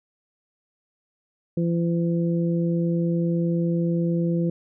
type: harmonic tone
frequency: 169.6 Hz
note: E3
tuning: 50 cents sharp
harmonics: 1 / 2 / 3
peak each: -21 / -27 / -31 dBFS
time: 1.57-4.5 s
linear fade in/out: 5 ms
effects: none